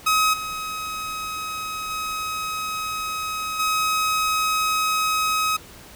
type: tone with level steps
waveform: sawtooth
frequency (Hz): 1270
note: D#6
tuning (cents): +35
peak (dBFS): -13 / -24 / -22 / -16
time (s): 0.06-5.57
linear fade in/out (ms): 10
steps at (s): 0.33 / 1.9 / 3.59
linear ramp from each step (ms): 10
effects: pink hiss -44 dBFS RMS until 5.95 s